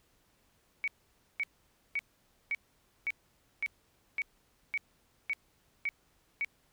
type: tone bursts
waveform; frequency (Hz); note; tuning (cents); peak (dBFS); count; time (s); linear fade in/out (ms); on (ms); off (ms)
sine; 2251; C#7; +26; -29; 11; 0.84-6.447; 0; 37; 520
effects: pink hiss -70 dBFS RMS until 6.72 s